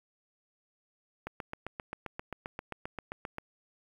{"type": "click train", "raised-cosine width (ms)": 0.5, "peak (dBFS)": -22, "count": 17, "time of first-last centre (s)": [1.27, 3.384], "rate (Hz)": 7.57, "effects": ["9-bit"]}